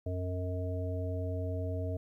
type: harmonic tone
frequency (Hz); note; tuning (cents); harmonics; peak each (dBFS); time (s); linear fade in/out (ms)
91; F#2; -28; 1 / 3 / 5 / 7; -33 / -42 / -42 / -41; 0.06-1.97; 5
effects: 12-bit